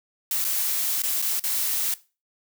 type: noise with dropouts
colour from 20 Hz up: blue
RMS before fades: -25 dBFS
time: 0.31-1.94 s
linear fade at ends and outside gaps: 2 ms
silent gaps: 0.443-0.448 / 1.021-1.035 / 1.218-1.223 / 1.396-1.438 s
effects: noise-tail reverb RT60 0.3 s tail -18 dB re dry